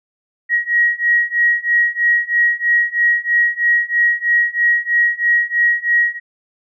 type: beating tone pair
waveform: sine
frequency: 1896 / 1899.1 Hz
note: A#6 / A#6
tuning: +29 / +32 cents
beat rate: 3.1 Hz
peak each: -16 / -15 dBFS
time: 0.49-6.2 s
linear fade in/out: 50 ms
effects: none